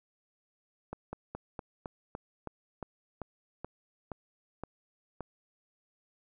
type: slowing click train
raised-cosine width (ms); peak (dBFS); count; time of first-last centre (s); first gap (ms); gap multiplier
1; -24; 13; 0.93-5.207; 200; 1.1
effects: none

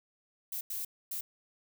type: noise bursts at uneven times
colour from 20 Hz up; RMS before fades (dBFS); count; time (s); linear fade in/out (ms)
violet; -37; 3; 0.52-0.61 / 0.7-0.85 / 1.11-1.21; 5
effects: none

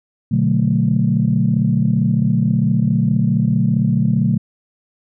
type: chord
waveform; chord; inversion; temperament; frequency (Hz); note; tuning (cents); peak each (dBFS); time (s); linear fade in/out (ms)
sine; B minor seventh; none; equal with one note detuned; 122.26 / 146.83 / 185 / 220; B2 / D3 / F#3 / A3; -17 / 0 / 0 / 0; -18; 0.31-4.38; 10
effects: tanh soft clip ceiling -3 dBFS

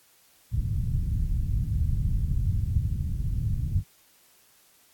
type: low-pass noise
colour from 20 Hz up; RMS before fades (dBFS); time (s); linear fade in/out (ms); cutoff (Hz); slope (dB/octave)
white; -26; 0.51-3.84; 50; 120; 24
effects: white hiss -60 dBFS RMS until 4.93 s + AAC 64 kbps

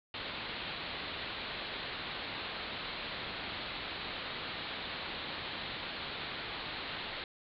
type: low-pass noise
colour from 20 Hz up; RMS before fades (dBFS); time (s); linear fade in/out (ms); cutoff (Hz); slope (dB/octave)
white; -41; 0.14-7.24; 2; 4300; 96
effects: none

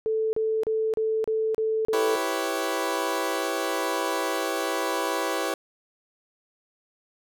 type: tone bursts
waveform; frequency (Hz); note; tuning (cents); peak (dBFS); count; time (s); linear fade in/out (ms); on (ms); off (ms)
sine; 440; A4; 0; -22; 7; 0.06-2.154; 0; 270; 34
type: chord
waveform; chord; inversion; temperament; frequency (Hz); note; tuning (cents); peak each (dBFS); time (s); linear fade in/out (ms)
20% pulse; C# half-diminished seventh; first; equal; 329.6 / 392 / 493.9 / 554.4; E4 / G4 / B4 / C#5; 0 / 0 / 0 / 0; -26; 1.93-5.54; 2
effects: none

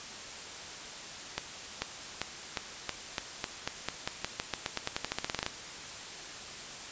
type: accelerating click train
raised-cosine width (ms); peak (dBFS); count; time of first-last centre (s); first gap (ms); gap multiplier
0.2; -13; 26; 1.38-5.464; 440; 0.9
effects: white hiss -43 dBFS RMS until 6.91 s + resampled to 16000 Hz

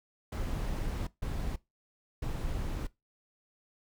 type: noise bursts at uneven times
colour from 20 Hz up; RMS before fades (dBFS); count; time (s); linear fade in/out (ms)
brown; -34; 3; 0.32-1.07 / 1.22-1.56 / 2.22-2.87; 5
effects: noise-tail reverb RT60 0.2 s tail -20 dB re dry

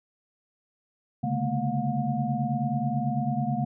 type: tone cluster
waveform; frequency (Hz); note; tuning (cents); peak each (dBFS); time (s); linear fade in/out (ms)
sine; 134.3 / 143.5 / 214 / 233.5 / 716; C3 / D3 / A3 / A#3 / F5; +46 / -40 / -48 / +3 / +43; -31; 1.23-3.65; 10
effects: none

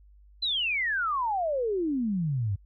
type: exponential sweep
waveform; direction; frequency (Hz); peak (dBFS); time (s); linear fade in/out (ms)
sine; down; 4131 to 92.5; -25; 0.42-2.56; 10
effects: added 50 Hz sine -52 dBFS peak until 2.65 s

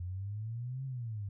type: exponential two-way sweep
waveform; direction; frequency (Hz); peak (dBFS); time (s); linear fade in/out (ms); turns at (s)
sine; up then down; 87 to 135.7 to 97; -36; 0-1.29; 5; 0.85
effects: none

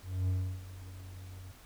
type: tone with ADSR envelope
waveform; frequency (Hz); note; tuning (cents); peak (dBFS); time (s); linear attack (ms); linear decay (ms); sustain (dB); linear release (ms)
triangle; 92.6; F#2; +2; -25; 0.02-1.52; 260; 330; -17; 7
effects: added 44 Hz sine -57 dBFS peak until 1.65 s + pink hiss -57 dBFS RMS until 1.65 s

